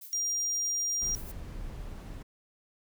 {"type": "noise with tremolo", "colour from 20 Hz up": "violet", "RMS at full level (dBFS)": -45, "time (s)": [0.01, 1.32], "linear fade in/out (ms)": 10, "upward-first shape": "sine", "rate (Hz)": 7.9, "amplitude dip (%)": 50}
{"type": "tone", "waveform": "sine", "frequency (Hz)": 5700, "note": "F8", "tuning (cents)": 34, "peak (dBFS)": -28, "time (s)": [0.13, 1.15], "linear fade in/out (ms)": 0}
{"type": "noise", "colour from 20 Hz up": "brown", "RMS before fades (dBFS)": -40, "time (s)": [1.01, 2.23], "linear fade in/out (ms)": 10}
{"effects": []}